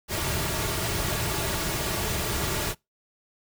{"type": "noise with comb filter", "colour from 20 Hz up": "pink", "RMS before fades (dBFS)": -28, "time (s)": [0.08, 2.75], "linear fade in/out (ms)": 50, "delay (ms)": 3.9, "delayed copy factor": -0.55, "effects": ["noise-tail reverb RT60 0.2 s tail -24 dB re dry"]}